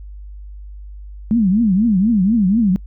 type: tone with vibrato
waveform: sine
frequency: 207.7 Hz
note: G#3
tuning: in tune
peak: -11 dBFS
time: 1.31-2.76 s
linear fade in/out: 0 ms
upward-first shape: triangle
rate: 4.1 Hz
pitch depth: 280 cents each way
effects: noise-tail reverb RT60 0.1 s tail -26 dB re dry + added 50 Hz sine -31 dBFS peak until 2.86 s